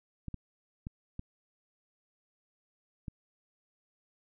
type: clicks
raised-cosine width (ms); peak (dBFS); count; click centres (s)
5; -26; 5; 0.283 / 0.343 / 0.869 / 1.194 / 3.082
effects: none